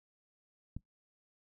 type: click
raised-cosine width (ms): 5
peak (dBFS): -28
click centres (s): 0.766
effects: noise-tail reverb RT60 0.1 s tail -18 dB re dry